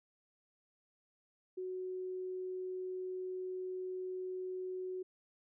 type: tone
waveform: sine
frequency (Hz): 370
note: F#4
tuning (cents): 0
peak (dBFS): -38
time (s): 1.57-5.03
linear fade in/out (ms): 10
effects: none